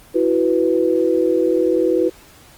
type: chord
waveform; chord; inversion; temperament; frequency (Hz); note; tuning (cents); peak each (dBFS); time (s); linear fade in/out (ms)
sine; E suspended second; none; equal; 329.6 / 370 / 493.9; E4 / F#4 / B4; 0 / 0 / 0; -18; 0.14-2.1; 20
effects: pink hiss -46 dBFS RMS until 2.57 s + Opus 24 kbps